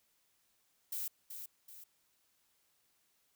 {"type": "noise with echo", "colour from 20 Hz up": "violet", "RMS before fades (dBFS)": -39, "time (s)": [0.92, 1.08], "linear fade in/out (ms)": 5, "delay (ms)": 380, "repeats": 2, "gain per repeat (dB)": -7, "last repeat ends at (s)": 1.84, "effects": ["white hiss -75 dBFS RMS until 3.35 s"]}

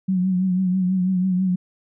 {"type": "tone with vibrato", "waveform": "sine", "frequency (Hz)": 185, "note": "F#3", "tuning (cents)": 0, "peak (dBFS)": -17, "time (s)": [0.08, 1.56], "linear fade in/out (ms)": 10, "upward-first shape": "triangle", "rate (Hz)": 6.1, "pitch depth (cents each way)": 60, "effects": []}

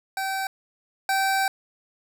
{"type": "tone pair in turn", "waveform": "25% pulse", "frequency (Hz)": [772, 774.8], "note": ["G5", "G5"], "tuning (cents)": [-27, -20], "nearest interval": "unison", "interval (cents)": 7, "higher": "second", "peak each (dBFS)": [-22, -17], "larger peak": "second", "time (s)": [[0.17, 0.47], [1.09, 1.48]], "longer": "second", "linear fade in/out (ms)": 2, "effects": []}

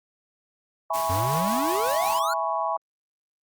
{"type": "chord", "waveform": "sine", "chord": "C# minor seventh", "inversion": "first", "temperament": "equal", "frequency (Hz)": [659.3, 830.6, 987.8, 1108.7], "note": ["E5", "G#5", "B5", "C#6"], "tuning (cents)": [0, 0, 0, 0], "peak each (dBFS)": -29, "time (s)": [0.9, 2.77], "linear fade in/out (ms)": 5}
{"type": "noise with tremolo", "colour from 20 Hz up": "white", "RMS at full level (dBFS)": -34, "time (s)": [0.93, 2.2], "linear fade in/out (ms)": 20, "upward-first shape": "sine", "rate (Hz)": 5.4, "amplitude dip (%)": 30}
{"type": "exponential sweep", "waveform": "square", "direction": "up", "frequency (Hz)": [84.8, 1480], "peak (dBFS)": -27, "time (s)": [1.09, 2.34], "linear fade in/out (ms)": 10}
{"effects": ["Opus 48 kbps"]}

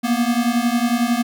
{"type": "beating tone pair", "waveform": "square", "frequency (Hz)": [233.1, 244.1], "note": ["A#3", "B3"], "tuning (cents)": [0, -20], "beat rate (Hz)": 11, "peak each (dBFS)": -20, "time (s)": [0.03, 1.23], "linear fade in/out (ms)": 20, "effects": []}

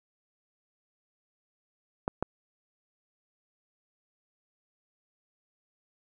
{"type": "clicks", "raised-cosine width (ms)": 1, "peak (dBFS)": -14, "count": 2, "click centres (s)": [2.079, 2.226], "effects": []}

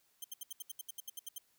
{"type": "tone bursts", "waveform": "5% pulse", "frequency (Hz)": 3146, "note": "G7", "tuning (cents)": 6, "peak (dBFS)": -32, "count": 13, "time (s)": [0.22, 1.383], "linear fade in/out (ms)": 5, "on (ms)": 23, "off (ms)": 72, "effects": ["white hiss -73 dBFS RMS until 1.58 s"]}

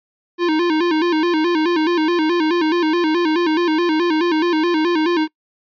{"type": "tone with vibrato", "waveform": "square", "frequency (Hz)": 329.6, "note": "E4", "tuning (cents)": 0, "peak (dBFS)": -15, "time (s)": [0.38, 5.28], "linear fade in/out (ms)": 50, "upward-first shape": "square", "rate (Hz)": 4.7, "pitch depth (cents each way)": 98, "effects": ["noise-tail reverb RT60 0.1 s tail -25 dB re dry", "resampled to 11025 Hz"]}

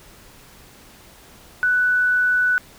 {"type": "tone", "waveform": "sine", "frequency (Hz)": 1487, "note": "F#6", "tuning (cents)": 8, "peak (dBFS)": -15, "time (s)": [1.63, 2.58], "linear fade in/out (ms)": 0, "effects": ["pink hiss -47 dBFS RMS until 2.78 s"]}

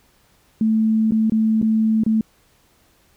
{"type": "tone with dropouts", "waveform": "sine", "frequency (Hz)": 220, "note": "A3", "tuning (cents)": 0, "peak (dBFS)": -14, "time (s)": [0.61, 2.21], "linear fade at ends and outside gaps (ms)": 2, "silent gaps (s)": [[1.11, 1.12], [1.298, 1.32], [1.616, 1.626], [2.036, 2.063]], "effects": ["pink hiss -58 dBFS RMS until 3.16 s"]}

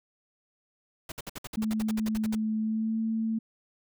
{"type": "noise bursts", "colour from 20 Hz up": "pink", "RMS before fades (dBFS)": -38, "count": 15, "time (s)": [1.09, 2.352], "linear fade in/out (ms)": 5, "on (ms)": 30, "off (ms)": 58}
{"type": "tone with pitch glide", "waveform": "sine", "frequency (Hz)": [217.7, 223], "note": ["A3", "A3"], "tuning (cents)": [-18, 23], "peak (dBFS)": -26, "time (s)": [1.57, 3.39], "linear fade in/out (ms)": 10, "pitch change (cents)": 41, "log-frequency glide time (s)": [2.59, 2.99]}
{"effects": []}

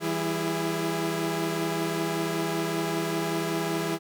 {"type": "tone cluster", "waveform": "sawtooth", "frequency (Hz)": [163.8, 195.1, 332.8, 410.8], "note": ["E3", "G3", "E4", "G#4"], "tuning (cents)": [-11, -8, 17, -19], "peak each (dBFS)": [-28, -33, -26, -28], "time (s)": [0, 3.99], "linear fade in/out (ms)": 50, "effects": []}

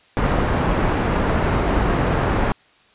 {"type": "low-pass noise", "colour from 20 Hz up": "pink", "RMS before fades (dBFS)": -19, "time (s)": [0.17, 2.52], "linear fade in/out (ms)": 0, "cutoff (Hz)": 1500, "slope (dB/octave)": 12, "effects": ["white hiss -54 dBFS RMS until 2.94 s", "resampled to 8000 Hz"]}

